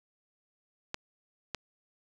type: clicks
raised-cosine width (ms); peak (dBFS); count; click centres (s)
0.2; -16; 2; 0.944 / 1.547
effects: none